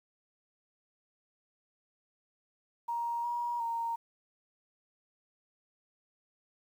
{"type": "tone with pitch steps", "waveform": "sine", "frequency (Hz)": [940, 954, 926], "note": ["A#5", "A#5", "A#5"], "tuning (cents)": [14, 40, -12], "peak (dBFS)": -31, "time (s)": [2.88, 3.96], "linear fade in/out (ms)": 10, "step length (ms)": 360, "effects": ["10-bit"]}